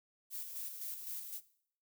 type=noise with tremolo; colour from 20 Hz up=violet; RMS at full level=-42 dBFS; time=0.3-1.41 s; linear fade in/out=50 ms; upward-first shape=square; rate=3.9 Hz; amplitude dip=45%; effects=noise-tail reverb RT60 0.6 s tail -17 dB re dry